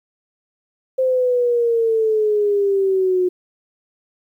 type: exponential sweep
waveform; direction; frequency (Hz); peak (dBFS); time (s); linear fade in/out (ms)
sine; down; 523.3 to 360.3; -14; 0.98-3.29; 10
effects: 9-bit